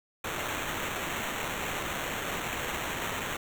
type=noise with sample-and-hold; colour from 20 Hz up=blue; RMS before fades=-34 dBFS; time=0.24-3.37 s; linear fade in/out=5 ms; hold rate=4900 Hz; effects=none